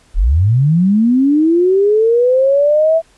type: linear sweep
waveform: sine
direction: up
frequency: 31.97 to 662 Hz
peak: -8 dBFS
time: 0.14-3.02 s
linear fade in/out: 50 ms
effects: pink hiss -51 dBFS RMS until 3.17 s + resampled to 24000 Hz